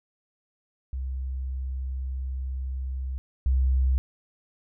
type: tone pair in turn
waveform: sine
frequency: 65.3 / 65.04 Hz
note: C2 / C2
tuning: -3 / -10 cents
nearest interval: unison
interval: 7 cents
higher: first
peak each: -28 / -19 dBFS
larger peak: second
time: 0.93-3.18 / 3.46-3.98 s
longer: first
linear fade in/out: 0 ms
effects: none